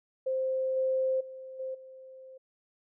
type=tone with level steps; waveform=sine; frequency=523.3 Hz; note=C5; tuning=in tune; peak=-27 / -25 / -41 / -33 / -46 dBFS; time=0.26-2.38 s; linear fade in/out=10 ms; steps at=0.76 / 1.2 / 1.59 / 1.74 s; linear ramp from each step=10 ms; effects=none